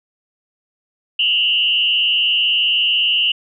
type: tone with frequency modulation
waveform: sine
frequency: 2893 Hz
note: F#7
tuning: 40 cents flat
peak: -13 dBFS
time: 1.19-3.32 s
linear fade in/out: 5 ms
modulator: 134 Hz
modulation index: 1.1
effects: none